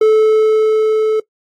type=tone with level ramp; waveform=triangle; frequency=435 Hz; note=A4; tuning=20 cents flat; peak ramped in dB=-4 to -9 dBFS; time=0.01-1.2 s; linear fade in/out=5 ms; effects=noise-tail reverb RT60 0.1 s tail -20 dB re dry + AAC 64 kbps